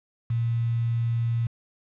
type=tone with quantisation; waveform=sine; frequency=116.54 Hz; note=A#2; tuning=in tune; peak=-22 dBFS; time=0.3-1.47 s; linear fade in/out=5 ms; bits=7; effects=low-pass 2000 Hz 12 dB/octave